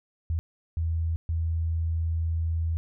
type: tone bursts at uneven times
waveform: sine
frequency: 82 Hz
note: E2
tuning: 9 cents flat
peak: -24 dBFS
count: 3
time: 0.3-0.39 / 0.77-1.16 / 1.29-2.77 s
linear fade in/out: 0 ms
effects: none